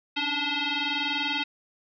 sine tone with frequency modulation, 279.8 Hz, C#4, 16 cents sharp, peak -25 dBFS, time 0.16-1.44 s, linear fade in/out 10 ms, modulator 580 Hz, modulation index 6.3, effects none

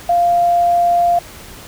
sine tone, 696 Hz, F5, 6 cents flat, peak -10 dBFS, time 0.09-1.19 s, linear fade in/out 5 ms, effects pink hiss -36 dBFS RMS until 1.67 s

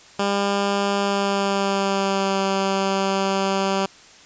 10% pulse tone with pitch glide, 200 to 194.19 Hz, G3 to G3, +35 to -16 cents, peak -11 dBFS, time 0.19-3.86 s, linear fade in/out 5 ms, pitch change -51 cents, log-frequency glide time 0.99-2.42 s, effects white hiss -47 dBFS RMS until 4.25 s + resampled to 16000 Hz

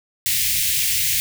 white band-stop noise, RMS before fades -20 dBFS, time 0.26-1.2 s, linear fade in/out 0 ms, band 150 to 1900 Hz, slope 48 dB/octave, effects none

